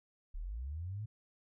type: linear sweep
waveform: sine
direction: up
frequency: 32.46 to 111.5 Hz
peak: -38 dBFS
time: 0.34-1.06 s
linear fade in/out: 10 ms
effects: none